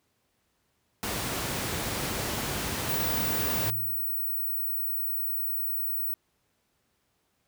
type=noise; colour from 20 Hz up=pink; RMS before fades=-31 dBFS; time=1.03-3.7 s; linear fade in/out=0 ms
type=tone; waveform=sine; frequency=15890 Hz; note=B9; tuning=9 cents sharp; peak=-27 dBFS; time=2.89-6.14 s; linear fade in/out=2 ms
type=tone with exponential decay; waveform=triangle; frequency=110 Hz; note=A2; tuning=in tune; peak=-28 dBFS; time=3.66-4.22 s; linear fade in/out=0 ms; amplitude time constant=120 ms
effects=pink hiss -73 dBFS RMS until 7.47 s + high-pass 60 Hz 12 dB/octave